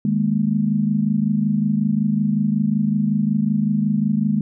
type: chord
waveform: sine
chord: D# suspended fourth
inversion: none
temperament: equal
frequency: 155.56 / 207.7 / 233.1 Hz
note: D#3 / G#3 / A#3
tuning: 0 / 0 / 0 cents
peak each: -23 / -18 / -23 dBFS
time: 0.05-4.41 s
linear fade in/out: 2 ms
effects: none